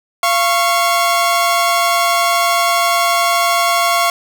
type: tone pair together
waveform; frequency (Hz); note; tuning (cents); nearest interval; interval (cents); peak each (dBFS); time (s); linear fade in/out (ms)
sawtooth; 689 / 1100; F5 / C#6; -24 / -14; minor sixth; 810; -11; 0.23-4.1; 2
effects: none

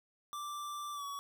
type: tone with pitch glide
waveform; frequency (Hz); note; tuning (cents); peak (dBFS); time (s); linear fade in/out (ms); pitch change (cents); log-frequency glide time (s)
square; 1174.7 to 1129.5; D6 to C#6; 0 to +32; -40; 0.33-1.19; 0; -68; 0.93-1.04
effects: none

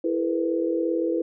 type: tone cluster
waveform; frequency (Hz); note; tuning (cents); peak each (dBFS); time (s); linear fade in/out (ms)
sine; 332 / 414.3 / 462.3 / 500; E4 / G#4 / A#4 / B4; +12 / -4 / -14 / +21; -24 / -32 / -31 / -27; 0.04-1.22; 5
effects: none

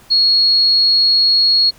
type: tone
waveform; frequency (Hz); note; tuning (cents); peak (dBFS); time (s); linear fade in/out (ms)
sine; 4318; C#8; -46; -9; 0.1-1.71; 20
effects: pink hiss -46 dBFS RMS until 1.78 s

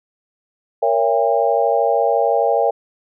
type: chord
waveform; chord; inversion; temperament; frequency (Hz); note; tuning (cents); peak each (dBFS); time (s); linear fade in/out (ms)
sine; A# diminished seventh; none; just; 466.2 / 559.4 / 671.3 / 805.5; A#4 / C#5 / E5 / G5; 0 / +16 / +31 / +47; -19; 0.82-2.71; 10
effects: none

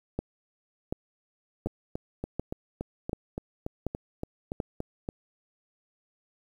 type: two click trains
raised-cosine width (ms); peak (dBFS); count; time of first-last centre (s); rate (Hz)
2; -16 / -19; 7 / 13; 0.19-4.602 / 1.67-5.089; 1.36 / 3.51
effects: 9-bit

